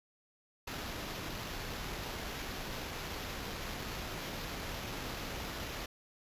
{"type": "noise with sample-and-hold", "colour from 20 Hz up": "pink", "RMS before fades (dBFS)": -41, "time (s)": [0.67, 5.86], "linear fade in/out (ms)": 5, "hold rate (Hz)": 8820, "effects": ["resampled to 32000 Hz"]}